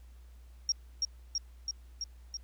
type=tone with echo; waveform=sine; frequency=5588 Hz; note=F8; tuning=in tune; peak=-25 dBFS; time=0.69-0.72 s; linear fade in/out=2 ms; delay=330 ms; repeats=5; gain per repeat=-2 dB; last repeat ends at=2.37 s; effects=added 60 Hz sine -50 dBFS peak until 2.43 s + pink hiss -68 dBFS RMS until 2.43 s